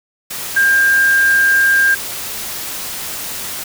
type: tone in noise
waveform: sine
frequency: 1600 Hz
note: G6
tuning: 35 cents sharp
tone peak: -9 dBFS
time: 0.56-1.95 s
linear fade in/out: 10 ms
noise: white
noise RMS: -25 dBFS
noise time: 0.3-3.64 s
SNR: +13 dB
effects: none